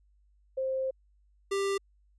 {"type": "tone pair in turn", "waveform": ["sine", "square"], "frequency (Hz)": [527, 394.8], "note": ["C5", "G4"], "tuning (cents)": [12, 12], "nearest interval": "perfect fourth", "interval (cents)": 500, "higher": "first", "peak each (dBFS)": -28, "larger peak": "neither", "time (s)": [[0.57, 0.91], [1.51, 1.78]], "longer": "first", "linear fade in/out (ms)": 10, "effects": ["added 50 Hz sine -62 dBFS peak until 2.18 s", "resampled to 24000 Hz"]}